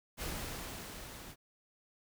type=noise with level ramp; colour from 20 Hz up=pink; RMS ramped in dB=-39 to -50 dBFS; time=0.17-1.36 s; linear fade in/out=50 ms; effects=none